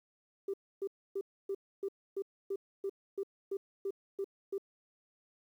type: tone bursts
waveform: sine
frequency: 393 Hz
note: G4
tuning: 4 cents sharp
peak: -32 dBFS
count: 13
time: 0.48-4.581 s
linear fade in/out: 5 ms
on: 57 ms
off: 280 ms
effects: tanh soft clip ceiling -28 dBFS + 11-bit